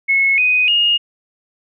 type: tone with pitch steps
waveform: sine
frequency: 2186 / 2497 / 2851 Hz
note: C#7 / D#7 / F7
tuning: -25 / +6 / +35 cents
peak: -11 dBFS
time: 0.08-0.98 s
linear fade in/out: 20 ms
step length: 300 ms
effects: none

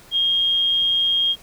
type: tone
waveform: sine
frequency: 3238 Hz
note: G#7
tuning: 45 cents flat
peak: -16 dBFS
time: 0.11-1.36 s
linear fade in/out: 50 ms
effects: pink hiss -47 dBFS RMS until 1.42 s

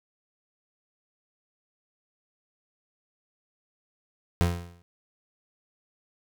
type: tone with exponential decay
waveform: 30% pulse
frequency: 86.7 Hz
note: F2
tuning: 12 cents flat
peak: -15 dBFS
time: 4.41-4.82 s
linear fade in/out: 0 ms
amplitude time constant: 88 ms
effects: none

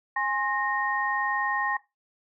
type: tone cluster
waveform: sine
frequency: 825 / 1064 / 1855 Hz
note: G#5 / C6 / A#6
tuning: -12 / +29 / -9 cents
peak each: -30 / -29 / -28 dBFS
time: 0.16-1.77 s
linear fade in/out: 5 ms
effects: noise-tail reverb RT60 0.2 s tail -17 dB re dry

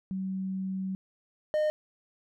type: tone pair in turn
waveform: sine / triangle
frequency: 189.9 / 611.3 Hz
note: F#3 / D#5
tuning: +45 / -31 cents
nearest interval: octave + minor sixth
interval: 2024 cents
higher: second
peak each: -30 / -22 dBFS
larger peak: second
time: 0.11-0.95 / 1.54-1.7 s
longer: first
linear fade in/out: 0 ms
effects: none

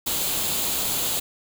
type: noise with comb filter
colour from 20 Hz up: white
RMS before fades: -25 dBFS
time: 0.06-1.2 s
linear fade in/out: 10 ms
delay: 0.27 ms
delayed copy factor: +0.5
effects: none

